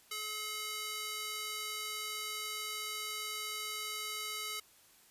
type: tone with high-pass filter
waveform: square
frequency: 427.7 Hz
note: A4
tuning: 49 cents flat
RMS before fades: -40 dBFS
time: 0.11-4.6 s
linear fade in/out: 5 ms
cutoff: 2000 Hz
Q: 0.63
effects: white hiss -63 dBFS RMS until 5.1 s + resampled to 32000 Hz